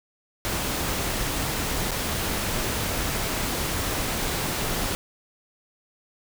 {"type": "noise with dropouts", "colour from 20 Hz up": "pink", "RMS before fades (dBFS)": -27, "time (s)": [0.45, 4.95], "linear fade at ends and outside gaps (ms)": 0, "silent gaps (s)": [1.909, 1.916], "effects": []}